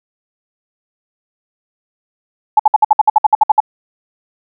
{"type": "tone bursts", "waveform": "sine", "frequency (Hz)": 856, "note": "A5", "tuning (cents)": -48, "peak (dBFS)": -3, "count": 13, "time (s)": [2.57, 3.603], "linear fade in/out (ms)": 5, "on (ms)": 25, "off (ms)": 59, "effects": []}